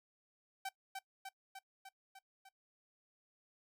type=tone with echo; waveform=sawtooth; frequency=772 Hz; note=G5; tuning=27 cents flat; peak=-35 dBFS; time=0.65-0.69 s; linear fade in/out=5 ms; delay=300 ms; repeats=6; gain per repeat=-3 dB; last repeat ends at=2.49 s; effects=noise-tail reverb RT60 0.1 s tail -21 dB re dry